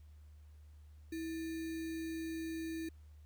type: tone with sample-and-hold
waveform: sine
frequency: 325.1 Hz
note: E4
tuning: 24 cents flat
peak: -38 dBFS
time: 1.12-2.89 s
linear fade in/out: 5 ms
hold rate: 2100 Hz
effects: added 75 Hz sine -54 dBFS peak until 3.25 s + pink hiss -75 dBFS RMS until 3.25 s